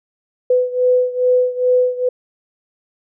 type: beating tone pair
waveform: sine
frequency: 500 / 502.4 Hz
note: B4 / B4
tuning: +21 / +30 cents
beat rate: 2.4 Hz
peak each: -14 / -17 dBFS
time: 0.5-2.09 s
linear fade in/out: 5 ms
effects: none